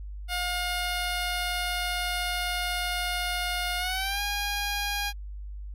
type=tone with pitch glide; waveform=10% pulse; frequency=714 to 815.4 Hz; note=F5 to G#5; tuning=+38 to -32 cents; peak=-19 dBFS; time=0.28-5.13 s; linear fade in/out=50 ms; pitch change=+230 cents; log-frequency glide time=3.78-4.21 s; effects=added 50 Hz sine -35 dBFS peak until 5.74 s + MP3 64 kbps